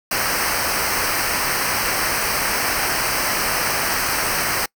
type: noise with comb filter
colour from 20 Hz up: pink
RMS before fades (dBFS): -21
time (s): 0.11-4.66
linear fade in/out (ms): 5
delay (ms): 0.28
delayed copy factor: -0.8
effects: noise-tail reverb RT60 0.1 s tail -26 dB re dry

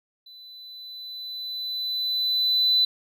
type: tone with level ramp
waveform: triangle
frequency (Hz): 4000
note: B7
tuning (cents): +21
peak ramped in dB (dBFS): -43 to -13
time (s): 0.26-2.85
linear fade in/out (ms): 5
effects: tanh soft clip ceiling -14 dBFS

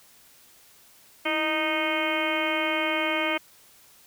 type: harmonic tone with a mistuned harmonic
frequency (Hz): 310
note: D#4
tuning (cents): -6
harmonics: 1 / 2 / 3 / 4 / 5 / 6 / 7 / 8 / 9 / 10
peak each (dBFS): -31 / -30 / -34 / -33 / -35 / -39 / -29 / -33 / -40 / -34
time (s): 1.25-3.38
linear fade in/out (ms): 10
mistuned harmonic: 1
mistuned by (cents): +75
effects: white hiss -55 dBFS RMS until 4.06 s

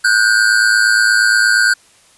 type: tone pair together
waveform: square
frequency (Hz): 1459.5 / 1568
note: F#6 / G6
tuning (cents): -24 / 0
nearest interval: minor second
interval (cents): 124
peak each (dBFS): -13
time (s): 0.04-1.74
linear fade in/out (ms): 10
effects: white hiss -49 dBFS RMS until 2.17 s + resampled to 24000 Hz

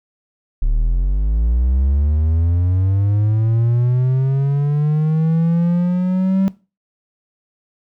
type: linear sweep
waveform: triangle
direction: up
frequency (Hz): 34.17 to 194.1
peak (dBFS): -11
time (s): 0.62-6.48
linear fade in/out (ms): 0
effects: noise-tail reverb RT60 0.3 s tail -19 dB re dry

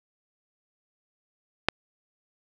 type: click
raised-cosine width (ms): 0.3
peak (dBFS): -3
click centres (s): 1.686
effects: none

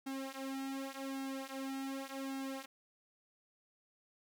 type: tone with flanger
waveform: sawtooth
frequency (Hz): 269.5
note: C#4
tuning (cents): -49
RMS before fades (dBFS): -42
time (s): 0.06-2.66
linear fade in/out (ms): 10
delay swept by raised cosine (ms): 2 to 5.7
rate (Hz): 0.87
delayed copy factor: -0.9
effects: none

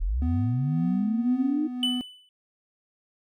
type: linear sweep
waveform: sine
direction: up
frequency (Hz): 34.65 to 311.1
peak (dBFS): -23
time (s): 0-1.68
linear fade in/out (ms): 20
type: tone with tremolo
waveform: triangle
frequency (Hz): 249.1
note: B3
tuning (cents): +15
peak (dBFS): -24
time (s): 0.22-2.01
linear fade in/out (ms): 0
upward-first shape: sine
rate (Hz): 1.9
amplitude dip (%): 50
type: tone with exponential decay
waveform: triangle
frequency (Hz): 2994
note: F#7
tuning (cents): +20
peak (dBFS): -19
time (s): 1.83-2.29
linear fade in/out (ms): 1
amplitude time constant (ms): 100
effects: none

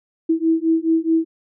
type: beating tone pair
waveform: sine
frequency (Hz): 323.1 / 327.8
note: E4 / E4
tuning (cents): -35 / -10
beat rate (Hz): 4.7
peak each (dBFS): -18 / -18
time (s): 0.29-1.25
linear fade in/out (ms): 10
effects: none

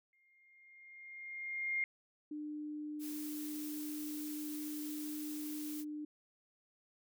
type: tone with exponential growth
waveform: sine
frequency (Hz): 2122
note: C7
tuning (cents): +24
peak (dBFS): -31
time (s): 0.13-1.84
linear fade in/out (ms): 1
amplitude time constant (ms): 370
type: tone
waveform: sine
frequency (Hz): 300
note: D4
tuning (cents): +37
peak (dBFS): -40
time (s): 2.31-6.05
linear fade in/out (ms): 5
type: noise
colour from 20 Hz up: blue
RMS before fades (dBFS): -48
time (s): 2.99-5.85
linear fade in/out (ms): 50
effects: none

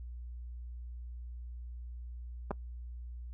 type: clicks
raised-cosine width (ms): 1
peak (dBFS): -21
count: 2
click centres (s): 2.508 / 2.513
effects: noise-tail reverb RT60 0.1 s tail -23 dB re dry + added 60 Hz sine -41 dBFS peak until 3.33 s

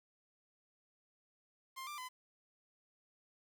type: tone with pitch steps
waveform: sawtooth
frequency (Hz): 1055 / 1184 / 1013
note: C6 / D6 / B5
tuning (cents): +14 / +14 / +44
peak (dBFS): -40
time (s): 1.76-2.09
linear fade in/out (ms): 20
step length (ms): 110
effects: 11-bit

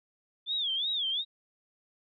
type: tone with vibrato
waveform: sine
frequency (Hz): 3456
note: A7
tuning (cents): -32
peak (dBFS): -28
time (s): 0.46-1.25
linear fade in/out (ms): 50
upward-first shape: sine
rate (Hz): 2.8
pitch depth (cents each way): 180
effects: none

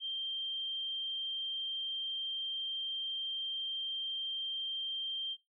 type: tone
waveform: sine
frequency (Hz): 3163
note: G7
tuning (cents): +15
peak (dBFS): -34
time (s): 0-5.37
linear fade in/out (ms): 50
effects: noise-tail reverb RT60 0.2 s tail -20 dB re dry

